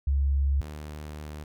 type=tone pair in turn; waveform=sine / sawtooth; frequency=69.3 / 75.49 Hz; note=C#2 / D2; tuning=0 / +48 cents; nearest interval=minor second; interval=148 cents; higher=second; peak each=-21 / -33 dBFS; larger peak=first; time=0.07-0.61 / 0.61-1.44 s; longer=second; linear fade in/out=5 ms; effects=none